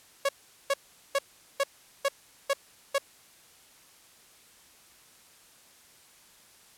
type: tone bursts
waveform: sawtooth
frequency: 555 Hz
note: C#5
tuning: 2 cents sharp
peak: -19 dBFS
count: 7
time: 0.25-2.983 s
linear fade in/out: 5 ms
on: 39 ms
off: 410 ms
effects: white hiss -57 dBFS RMS until 6.77 s + low-pass 12000 Hz 12 dB/octave

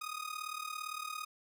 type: tone with amplitude modulation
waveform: sawtooth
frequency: 1244.5 Hz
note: D#6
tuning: in tune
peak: -32 dBFS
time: 0.01-1.25 s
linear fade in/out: 10 ms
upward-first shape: sine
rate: 37.6 Hz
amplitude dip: 80%
effects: none

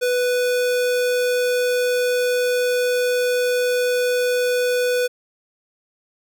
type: tone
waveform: square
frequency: 494.8 Hz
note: B4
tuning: 3 cents sharp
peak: -18 dBFS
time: 0.01-5.08 s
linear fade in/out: 20 ms
effects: none

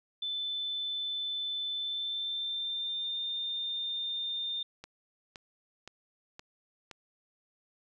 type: tone with pitch glide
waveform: sine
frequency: 3520 to 3615 Hz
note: A7 to A7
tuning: 0 to +46 cents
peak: -32 dBFS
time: 0.22-4.63 s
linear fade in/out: 5 ms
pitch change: +46 cents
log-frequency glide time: 1.73-3.2 s
type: click train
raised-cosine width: 0.2 ms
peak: -27 dBFS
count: 5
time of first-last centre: 4.84-6.913 s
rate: 1.93 Hz
effects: none

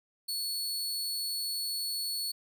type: tone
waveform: sawtooth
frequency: 4408 Hz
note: C#8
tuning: 11 cents flat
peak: -29 dBFS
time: 0.28-2.32 s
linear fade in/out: 10 ms
effects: none

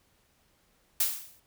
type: noise with exponential decay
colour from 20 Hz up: blue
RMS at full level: -23 dBFS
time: 1-1.4 s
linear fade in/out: 5 ms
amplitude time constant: 86 ms
effects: pink hiss -68 dBFS RMS until 1.46 s

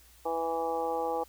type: harmonic tone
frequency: 164.81 Hz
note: E3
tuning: in tune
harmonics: 2 / 3 / 4 / 5 / 6 / 7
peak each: -40 / -32 / -40 / -32 / -44 / -41 dBFS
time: 0.25-1.24 s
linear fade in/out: 10 ms
effects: added 60 Hz sine -59 dBFS peak until 1.28 s + white hiss -59 dBFS RMS until 1.28 s

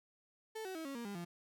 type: tone with pitch steps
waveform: 35% pulse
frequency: 440 / 376.5 / 322.1 / 275.6 / 235.8 / 201.7 / 172.61 Hz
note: A4 / F#4 / E4 / C#4 / A#3 / G3 / F3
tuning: 0 / +30 / -40 / -10 / +20 / +50 / -20 cents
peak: -40 dBFS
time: 0.55-1.25 s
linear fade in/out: 10 ms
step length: 100 ms
effects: none

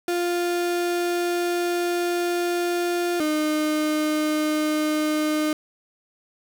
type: tone pair in turn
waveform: 35% pulse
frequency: 349.7 / 305.9 Hz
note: F4 / D#4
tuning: +2 / -29 cents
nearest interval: major second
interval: 231 cents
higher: first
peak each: -20 / -19 dBFS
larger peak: second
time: 0.08-3.2 / 3.2-5.53 s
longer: first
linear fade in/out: 2 ms
effects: none

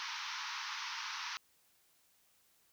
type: band-pass noise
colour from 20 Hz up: pink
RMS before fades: -42 dBFS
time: 0-1.37 s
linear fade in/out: 0 ms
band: 880 to 6100 Hz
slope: 96 dB/octave
effects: white hiss -71 dBFS RMS until 2.72 s

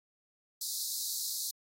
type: high-pass noise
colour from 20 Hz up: pink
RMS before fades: -36 dBFS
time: 0.61-1.51 s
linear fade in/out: 5 ms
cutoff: 3900 Hz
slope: 96 dB/octave
effects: AAC 48 kbps

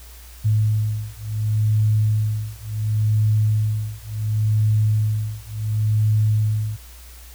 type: beating tone pair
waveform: sine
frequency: 107.2 / 107.9 Hz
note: A2 / A2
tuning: -45 / -33 cents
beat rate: 0.7 Hz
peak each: -20 / -20 dBFS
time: 0.44-6.77 s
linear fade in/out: 20 ms
effects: added 60 Hz sine -40 dBFS peak until 7.34 s + white hiss -46 dBFS RMS until 7.34 s

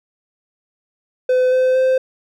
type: tone with pitch steps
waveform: triangle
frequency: 508 / 513.6 / 519.3 Hz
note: B4 / C5 / C5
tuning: +49 / -32 / -13 cents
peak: -10 dBFS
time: 1.29-1.98 s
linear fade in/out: 5 ms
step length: 230 ms
effects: none

